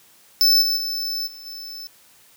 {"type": "tone with level steps", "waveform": "square", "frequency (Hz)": 5274, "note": "E8", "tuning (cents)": 0, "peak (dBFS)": [-13, -19, -24, -38, -33], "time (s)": [0.41, 1.87], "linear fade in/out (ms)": 0, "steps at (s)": [0.61, 0.76, 1.26, 1.45], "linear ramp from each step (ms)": 20, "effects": ["white hiss -53 dBFS RMS until 2.36 s", "high-pass 60 Hz 12 dB/octave"]}